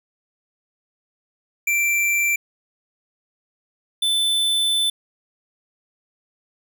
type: tone pair in turn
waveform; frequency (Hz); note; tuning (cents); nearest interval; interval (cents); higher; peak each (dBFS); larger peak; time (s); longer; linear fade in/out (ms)
square; 2349 / 3520; D7 / A7; 0 / 0; perfect fifth; 700; second; -18; neither; 1.67-2.36 / 4.02-4.9; second; 5
effects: none